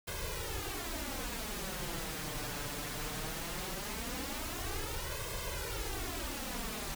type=noise with flanger; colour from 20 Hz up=pink; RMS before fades=-39 dBFS; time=0.07-6.95 s; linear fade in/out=10 ms; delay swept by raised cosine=1.9 to 6.9 ms; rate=0.19 Hz; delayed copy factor=+0.95; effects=none

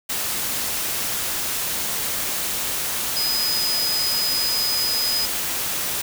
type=tone in noise; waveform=sine; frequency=5000 Hz; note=D#8; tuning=8 cents sharp; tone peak=-21 dBFS; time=3.16-5.26 s; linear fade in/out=10 ms; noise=white; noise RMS=-25 dBFS; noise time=0.09-6.02 s; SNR=+1 dB; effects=none

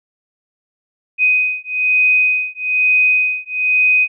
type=beating tone pair; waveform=sine; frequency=2503 / 2504.1 Hz; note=D#7 / D#7; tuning=+10 / +10 cents; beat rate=1.1 Hz; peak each=-15 dBFS; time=1.18-4.08 s; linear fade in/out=50 ms; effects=none

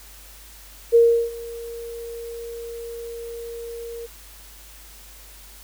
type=tone with ADSR envelope; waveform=sine; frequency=466.2 Hz; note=A#4; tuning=in tune; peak=-9 dBFS; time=0.92-4.07 s; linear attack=31 ms; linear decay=350 ms; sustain=-22 dB; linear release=19 ms; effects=added 50 Hz sine -46 dBFS peak until 5.63 s + white hiss -46 dBFS RMS until 5.63 s

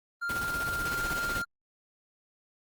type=tone; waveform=triangle; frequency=1396.9 Hz; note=F6; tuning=in tune; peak=-28 dBFS; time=0.21-1.45 s; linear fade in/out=20 ms
type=noise with tremolo; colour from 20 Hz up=pink; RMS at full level=-35 dBFS; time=0.29-1.42 s; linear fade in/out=5 ms; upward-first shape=square; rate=16 Hz; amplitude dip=45%
effects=Opus 24 kbps

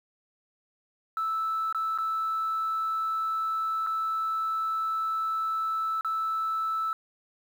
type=tone with dropouts; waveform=sine; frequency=1315 Hz; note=E6; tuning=5 cents flat; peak=-25 dBFS; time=1.17-6.93 s; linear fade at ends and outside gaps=1 ms; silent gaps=1.726-1.747 / 1.977-1.985 / 3.865-3.87 / 6.01-6.047 s; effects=tanh soft clip ceiling -22 dBFS + 9-bit

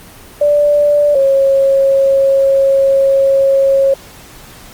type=tone pair in turn; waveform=sine; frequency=585 / 544.8 Hz; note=D5 / C#5; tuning=-7 / -30 cents; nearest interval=minor second; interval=123 cents; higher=first; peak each=-7 dBFS; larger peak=neither; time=0.41-1.15 / 1.15-3.94 s; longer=second; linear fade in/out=5 ms; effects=pink hiss -37 dBFS RMS until 4.73 s + Opus 24 kbps

